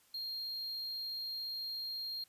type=tone; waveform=triangle; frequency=4219 Hz; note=C8; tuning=14 cents sharp; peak=-37 dBFS; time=0.14-2.24 s; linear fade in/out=5 ms; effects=white hiss -68 dBFS RMS until 2.28 s + resampled to 32000 Hz